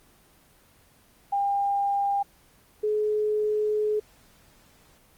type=tone pair in turn; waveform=sine; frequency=801 / 424.6 Hz; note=G5 / G#4; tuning=+37 / +38 cents; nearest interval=major seventh; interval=1099 cents; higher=first; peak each=-22 dBFS; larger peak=neither; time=1.32-2.23 / 2.83-4 s; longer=second; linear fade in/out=10 ms; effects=pink hiss -58 dBFS RMS until 5.17 s + Opus 24 kbps